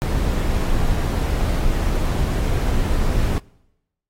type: noise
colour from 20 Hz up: brown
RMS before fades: -19 dBFS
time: 0.02-3.38 s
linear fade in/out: 0 ms
effects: noise-tail reverb RT60 0.9 s tail -24 dB re dry + AAC 48 kbps